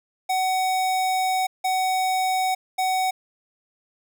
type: tone bursts at uneven times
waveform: square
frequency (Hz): 750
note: F#5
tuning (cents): +23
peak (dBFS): -21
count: 3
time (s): 0.29-1.47 / 1.64-2.55 / 2.78-3.11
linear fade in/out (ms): 10
effects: none